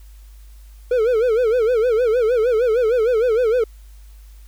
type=tone with vibrato; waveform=triangle; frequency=467.5 Hz; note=A#4; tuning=5 cents sharp; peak=-12 dBFS; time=0.91-3.64 s; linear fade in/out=5 ms; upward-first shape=sine; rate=6.5 Hz; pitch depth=150 cents each way; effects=added 51 Hz sine -39 dBFS peak until 4.47 s + white hiss -56 dBFS RMS until 4.47 s